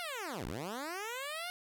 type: linear two-way sweep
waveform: 10% pulse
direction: down then up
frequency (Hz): 727 to 49.2 to 727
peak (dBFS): -30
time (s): 0-1.5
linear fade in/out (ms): 0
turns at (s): 0.46
effects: none